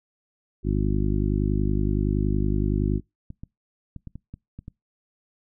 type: harmonic tone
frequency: 50.7 Hz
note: G#1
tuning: 41 cents flat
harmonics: 1 / 2 / 3 / 4 / 5 / 6 / 7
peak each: -24 / -27 / -29 / -30 / -31 / -32 / -32 dBFS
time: 0.63-3.01 s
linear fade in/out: 50 ms
type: clicks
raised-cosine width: 5 ms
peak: -25 dBFS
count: 9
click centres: 2.812 / 3.304 / 3.435 / 3.963 / 4.073 / 4.156 / 4.34 / 4.59 / 4.681 s
effects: noise-tail reverb RT60 0.2 s tail -25 dB re dry